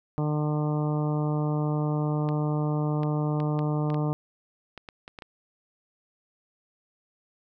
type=harmonic tone; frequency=150.4 Hz; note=D3; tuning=42 cents sharp; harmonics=1 / 2 / 3 / 4 / 5 / 6 / 7 / 8; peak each=-25 / -31 / -35 / -37 / -39 / -41 / -42 / -43 dBFS; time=0.18-4.13 s; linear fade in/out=0 ms
type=clicks; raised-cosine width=0.3 ms; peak=-24 dBFS; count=11; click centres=2.289 / 3.033 / 3.402 / 3.591 / 3.902 / 3.944 / 4.777 / 4.888 / 5.079 / 5.188 / 5.222 s
effects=none